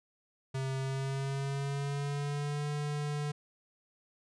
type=tone with pitch glide; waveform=square; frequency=133.4 to 147.16 Hz; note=C3 to D3; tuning=+34 to +4 cents; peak=-33 dBFS; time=0.54-3.32 s; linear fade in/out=10 ms; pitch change=+170 cents; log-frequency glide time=0.79-2.68 s; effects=resampled to 22050 Hz